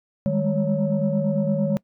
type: tone cluster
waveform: sine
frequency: 155.4 / 199.1 / 207.9 / 556 Hz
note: D#3 / G3 / G#3 / C#5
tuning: -2 / +27 / +2 / +5 cents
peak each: -24 dBFS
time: 0.26-1.77 s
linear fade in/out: 0 ms
effects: noise-tail reverb RT60 0.1 s tail -23 dB re dry + tanh soft clip ceiling -12 dBFS